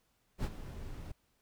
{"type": "noise with ADSR envelope", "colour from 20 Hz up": "brown", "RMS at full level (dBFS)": -31, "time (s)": [0.38, 1.12], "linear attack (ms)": 61, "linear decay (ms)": 48, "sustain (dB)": -13, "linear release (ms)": 7, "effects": ["pink hiss -75 dBFS RMS until 1.41 s"]}